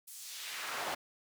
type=noise with high-pass filter sweep; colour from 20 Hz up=brown; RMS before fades=-41 dBFS; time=0.07-0.95 s; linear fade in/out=10 ms; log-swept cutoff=10000 to 600 Hz; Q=0.94; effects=none